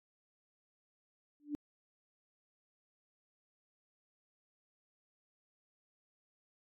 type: tone with exponential growth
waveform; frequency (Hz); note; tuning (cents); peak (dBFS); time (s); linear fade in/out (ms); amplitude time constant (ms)
sine; 293.7; D4; 0; -31; 1.4-1.55; 0; 31
effects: AAC 48 kbps